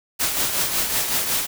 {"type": "noise with tremolo", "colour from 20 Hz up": "white", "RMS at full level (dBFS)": -20, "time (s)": [0.19, 1.47], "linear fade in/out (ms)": 20, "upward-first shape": "triangle", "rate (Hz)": 5.4, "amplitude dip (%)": 55, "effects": []}